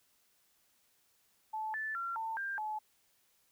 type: tone with pitch steps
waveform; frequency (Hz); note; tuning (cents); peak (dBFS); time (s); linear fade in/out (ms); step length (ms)
sine; 870 / 1752 / 1370 / 894 / 1591 / 858; A5 / A6 / F6 / A5 / G6 / A5; -20 / -8 / -34 / +27 / +25 / -44; -35; 1.53-2.79; 10; 210
effects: white hiss -72 dBFS RMS until 3.51 s